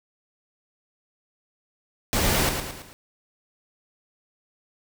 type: noise with echo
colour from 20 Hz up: pink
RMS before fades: -23 dBFS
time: 2.13-2.49 s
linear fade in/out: 0 ms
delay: 110 ms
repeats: 4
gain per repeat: -6 dB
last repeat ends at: 2.93 s
effects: none